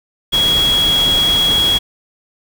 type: tone in noise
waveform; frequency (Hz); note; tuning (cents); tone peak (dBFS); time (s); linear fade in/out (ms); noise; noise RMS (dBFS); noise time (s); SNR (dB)
sine; 3322; G#7; 0; -11; 0.32-1.79; 20; pink; -22; 0.32-1.79; +8
effects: none

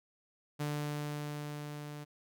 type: tone with level ramp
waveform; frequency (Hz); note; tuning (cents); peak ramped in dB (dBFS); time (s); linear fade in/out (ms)
sawtooth; 147.8; D3; +11; -29 to -39; 0.59-2.05; 20
effects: none

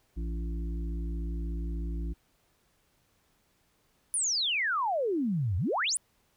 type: harmonic tone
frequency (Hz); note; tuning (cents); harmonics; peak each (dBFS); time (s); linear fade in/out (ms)
56.6; A1; +50; 1 / 3 / 5 / 6; -31 / -41 / -45 / -47; 0.16-2.14; 20
type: exponential two-way sweep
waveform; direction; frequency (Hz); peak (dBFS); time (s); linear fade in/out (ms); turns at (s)
sine; down then up; 10170 to 82.41 to 10170; -26; 4.14-5.97; 0; 5.57
effects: pink hiss -70 dBFS RMS until 6.36 s

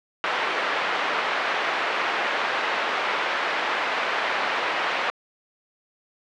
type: band-pass noise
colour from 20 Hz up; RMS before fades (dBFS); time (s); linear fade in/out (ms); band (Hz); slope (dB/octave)
white; -25; 0.24-5.1; 0; 510 to 2000; 12
effects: low-pass 4000 Hz 12 dB/octave

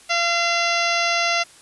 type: harmonic tone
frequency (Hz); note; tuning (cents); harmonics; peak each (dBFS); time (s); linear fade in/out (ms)
685; F5; -34; 1 / 2 / 3 / 4 / 5 / 6 / 7 / 8 / 9; -24 / -25 / -24 / -25 / -30 / -31 / -29 / -33 / -31; 0.09-1.44; 20
effects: white hiss -48 dBFS RMS until 1.61 s + resampled to 24000 Hz

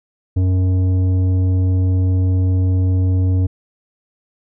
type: tone with tanh clipping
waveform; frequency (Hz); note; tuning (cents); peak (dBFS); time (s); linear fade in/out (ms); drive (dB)
sine; 92.5; F#2; 0; -14; 0.36-3.47; 10; 10
effects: none

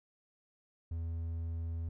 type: tone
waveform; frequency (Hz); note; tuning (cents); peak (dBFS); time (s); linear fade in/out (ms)
triangle; 82.8; E2; +8; -33; 0.91-1.89; 5
effects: none

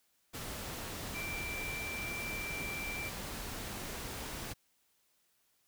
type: tone in noise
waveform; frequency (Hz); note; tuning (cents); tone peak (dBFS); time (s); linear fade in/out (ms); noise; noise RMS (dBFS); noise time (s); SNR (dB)
sine; 2349; D7; 0; -39; 1.14-3.1; 20; pink; -42; 0.33-4.54; 0
effects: white hiss -74 dBFS RMS until 5.67 s

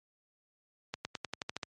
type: accelerating click train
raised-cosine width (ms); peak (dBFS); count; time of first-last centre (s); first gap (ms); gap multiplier
0.2; -18; 9; 0.94-1.632; 110; 0.93
effects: high-pass 80 Hz 12 dB/octave + MP3 48 kbps

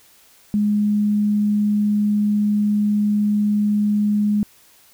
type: tone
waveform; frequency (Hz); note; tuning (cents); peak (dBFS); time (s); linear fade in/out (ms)
sine; 208.1; G#3; +4; -15; 0.54-4.43; 0
effects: white hiss -52 dBFS RMS until 4.93 s

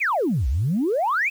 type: exponential two-way sweep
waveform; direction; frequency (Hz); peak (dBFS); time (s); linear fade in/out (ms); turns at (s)
sine; down then up; 2637 to 57.6 to 2637; -18; 0-1.3; 20; 0.48
effects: tanh soft clip ceiling -14 dBFS + 8-bit

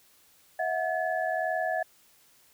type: tone cluster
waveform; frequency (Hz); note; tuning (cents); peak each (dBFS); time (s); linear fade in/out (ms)
sine; 646 / 728 / 1716; E5 / F#5 / A6; -35 / -28 / -44; -30 / -30 / -33; 0.59-1.83; 5
effects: white hiss -61 dBFS RMS until 2.53 s

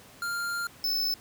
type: tone pair in turn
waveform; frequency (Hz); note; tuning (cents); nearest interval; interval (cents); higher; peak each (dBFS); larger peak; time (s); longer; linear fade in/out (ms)
square; 1396.9 / 5262; F6 / E8; 0 / -4; octave + major seventh; 2296; second; -30 / -26; second; 0.22-0.67 / 0.84-1.14; first; 2
effects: pink hiss -52 dBFS RMS until 1.2 s + high-pass 80 Hz 12 dB/octave

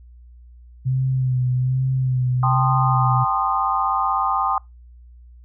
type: tone with vibrato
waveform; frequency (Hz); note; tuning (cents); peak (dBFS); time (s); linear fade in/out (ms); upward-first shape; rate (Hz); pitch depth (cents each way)
sine; 128.6; C3; -30; -17; 0.85-3.25; 20; sine; 1.2; 37
type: chord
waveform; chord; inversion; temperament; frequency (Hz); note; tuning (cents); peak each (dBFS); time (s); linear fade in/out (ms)
sine; A half-diminished seventh; third; equal with one note detuned; 784 / 880 / 1046.5 / 1229.5; G5 / A5 / C6 / Eb6; 0 / 0 / 0 / -21; -23 / -27 / -23 / -22; 2.43-4.58; 2
effects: noise-tail reverb RT60 0.2 s tail -25 dB re dry + added 60 Hz sine -42 dBFS peak until 5.44 s

